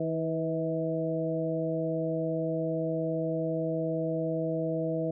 harmonic tone with a mistuned harmonic, 161 Hz, E3, 41 cents flat, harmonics 1 / 2 / 3 / 4, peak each -33 / -33 / -33 / -33 dBFS, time 0-5.11 s, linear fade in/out 5 ms, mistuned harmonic 3, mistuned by +33 cents, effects none

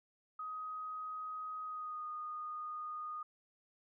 sine tone with pitch glide, 1257 to 1231.1 Hz, D#6 to D#6, +17 to -19 cents, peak -40 dBFS, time 0.39-3.23 s, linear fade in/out 5 ms, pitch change -36 cents, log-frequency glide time 1.63-2.07 s, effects none

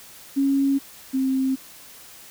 sine tone pair in turn, 275.1 / 264.5 Hz, C#4 / C4, -13 / +19 cents, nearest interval minor second, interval 68 cents, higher first, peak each -17 / -19 dBFS, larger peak first, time 0.36-0.79 / 1.13-1.56 s, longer neither, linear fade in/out 20 ms, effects white hiss -45 dBFS RMS until 2.3 s

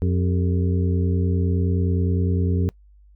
harmonic tone with a mistuned harmonic, 89.8 Hz, F2, 49 cents sharp, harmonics 1 / 2 / 3 / 4 / 5, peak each -19 / -25 / -29 / -31 / -33 dBFS, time 0.02-2.69 s, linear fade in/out 0 ms, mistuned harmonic 4, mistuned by +140 cents, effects noise-tail reverb RT60 0.1 s tail -24 dB re dry + added 50 Hz sine -48 dBFS peak until 3.15 s

